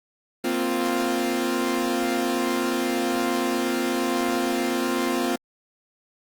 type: chord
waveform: sawtooth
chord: Bb suspended second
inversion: none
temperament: equal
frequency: 233.1 / 261.6 / 349.2 Hz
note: Bb3 / C4 / F4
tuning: 0 / 0 / 0 cents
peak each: -25 / -22 / -22 dBFS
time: 0.44-5.36 s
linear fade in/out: 5 ms
effects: Opus 24 kbps